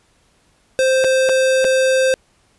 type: tone with dropouts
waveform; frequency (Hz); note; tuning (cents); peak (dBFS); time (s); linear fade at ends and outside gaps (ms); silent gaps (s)
square; 523.3; C5; 0; -13; 0.79-2.14; 0; 1.041-1.045 / 1.29-1.294 / 1.644-1.649
effects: pink hiss -58 dBFS RMS until 2.58 s + resampled to 24000 Hz